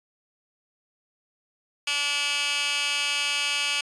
15% pulse tone with high-pass filter, 288.4 Hz, D4, 31 cents flat, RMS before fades -26 dBFS, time 1.87-3.81 s, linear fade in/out 5 ms, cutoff 2400 Hz, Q 2.1, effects resampled to 22050 Hz

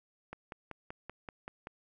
click train, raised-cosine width 0.5 ms, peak -27 dBFS, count 8, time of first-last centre 0.33-1.671 s, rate 5.22 Hz, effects none

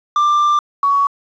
triangle / sine tone pair in turn, 1185 / 1122.8 Hz, D6 / C#6, +15 / +22 cents, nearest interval minor second, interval 93 cents, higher first, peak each -9 / -11 dBFS, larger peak first, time 0.16-0.59 / 0.83-1.07 s, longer first, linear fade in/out 2 ms, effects resampled to 16000 Hz + 7-bit

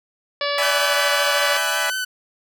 harmonic tone, 574 Hz, D5, 40 cents flat, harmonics 1 / 2 / 3 / 4 / 5 / 6 / 7 / 8 / 9, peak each -24 / -27 / -29 / -30 / -31 / -32 / -32 / -33 / -34 dBFS, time 0.41-1.57 s, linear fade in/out 2 ms
15% pulse chord, E dominant seventh, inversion third, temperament equal, 587.3 / 659.3 / 830.6 / 987.8 Hz, D5 / E5 / G#5 / B5, 0 / 0 / 0 / 0 cents, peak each -21 dBFS, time 0.58-1.9 s, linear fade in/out 2 ms
sawtooth tone with vibrato, 1507 Hz, F#6, 31 cents sharp, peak -19 dBFS, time 0.62-2.05 s, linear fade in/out 10 ms, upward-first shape triangle, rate 5.4 Hz, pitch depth 26 cents each way
effects none

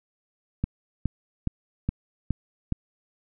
click train, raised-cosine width 5 ms, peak -12 dBFS, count 6, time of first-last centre 0.64-2.723 s, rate 2.4 Hz, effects none

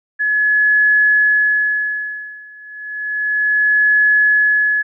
sine tone with tremolo, 1700 Hz, G#6, 40 cents sharp, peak -9 dBFS, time 0.19-4.83 s, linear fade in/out 20 ms, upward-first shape sine, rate 0.32 Hz, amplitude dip 95%, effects none

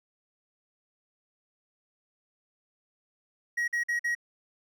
triangle tone bursts, 1900 Hz, A#6, 33 cents sharp, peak -24 dBFS, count 4, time 3.57-4.151 s, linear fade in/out 10 ms, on 110 ms, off 47 ms, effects none

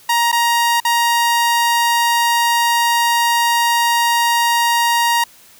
sawtooth tone with dropouts, 940 Hz, A#5, 14 cents sharp, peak -9 dBFS, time 0.09-5.24 s, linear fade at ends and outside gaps 5 ms, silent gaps 0.317-0.326 / 0.802-0.849 s, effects white hiss -46 dBFS RMS until 5.59 s

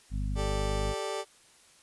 harmonic tone, 50.4 Hz, G1, 49 cents sharp, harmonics 1 / 2 / 3 / 4 / 5, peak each -30 / -36 / -40 / -42 / -44 dBFS, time 0.1-0.95 s, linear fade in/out 50 ms
30% pulse chord, G suspended second, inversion none, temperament just, 392 / 441 / 588 Hz, G4 / A4 / D5, 0 / +4 / +2 cents, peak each -34 dBFS, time 0.35-1.25 s, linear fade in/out 50 ms
effects white hiss -59 dBFS RMS until 1.82 s + resampled to 24000 Hz

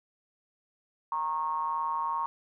triangle ring-modulated tone, 81.2 Hz, E2, 26 cents flat, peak -23 dBFS, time 1.12-2.26 s, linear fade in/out 0 ms, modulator 1010 Hz, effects none

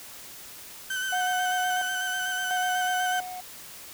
35% pulse tone with vibrato, 1525 Hz, G6, 48 cents flat, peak -26 dBFS, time 0.9-3.2 s, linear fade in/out 5 ms, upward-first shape square, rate 8.1 Hz, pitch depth 25 cents each way
triangle tone with tremolo, 731 Hz, F#5, 21 cents flat, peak -24 dBFS, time 1.12-3.41 s, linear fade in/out 10 ms, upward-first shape square, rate 0.72 Hz, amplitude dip 65%
effects white hiss -44 dBFS RMS until 3.93 s

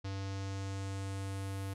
square tone with low-pass filter sweep, 97.4 Hz, G2, 11 cents flat, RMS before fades -39 dBFS, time 0.04-1.74 s, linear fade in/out 10 ms, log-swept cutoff 5100 to 12000 Hz, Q 1.8, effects none

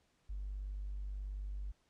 triangle tone with tanh clipping, 49.25 Hz, G1, 9 cents sharp, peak -38 dBFS, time 0.29-1.72 s, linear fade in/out 10 ms, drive 1 dB, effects pink hiss -75 dBFS RMS until 1.89 s + low-pass 8000 Hz 12 dB/octave

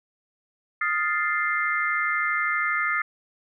sine chord, F dominant seventh, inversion third, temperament equal, 1244.5 / 1396.9 / 1760 / 2093 Hz, Eb6 / F6 / A6 / C7, 0 / 0 / 0 / 0 cents, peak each -28 / -29 / -28 / -26 dBFS, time 0.81-3.02 s, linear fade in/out 5 ms, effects none

